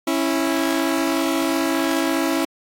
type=tone pair together; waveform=sawtooth; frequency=274.8 / 329.6 Hz; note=C#4 / E4; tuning=-15 / 0 cents; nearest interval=minor third; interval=315 cents; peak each=-18 / -17 dBFS; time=0.07-2.45 s; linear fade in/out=5 ms; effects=AAC 64 kbps